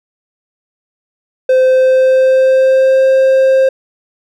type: tone with pitch glide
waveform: triangle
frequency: 517 to 529.4 Hz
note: C5 to C5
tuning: -21 to +20 cents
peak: -4 dBFS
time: 1.49-3.69 s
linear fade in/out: 5 ms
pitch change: +41 cents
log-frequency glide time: 1.64-3.06 s
effects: none